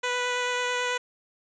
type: tone with vibrato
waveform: 10% pulse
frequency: 493.9 Hz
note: B4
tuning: in tune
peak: -17 dBFS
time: 0.03-0.98 s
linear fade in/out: 10 ms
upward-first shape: triangle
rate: 9.1 Hz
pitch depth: 11 cents each way
effects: resampled to 16000 Hz